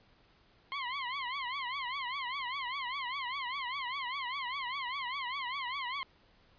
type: tone with vibrato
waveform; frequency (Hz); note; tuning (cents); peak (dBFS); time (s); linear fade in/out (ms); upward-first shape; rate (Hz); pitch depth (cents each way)
20% pulse; 1046.5; C6; 0; -30; 0.72-6.03; 0; triangle; 5; 180
effects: pink hiss -65 dBFS RMS until 6.58 s + resampled to 11025 Hz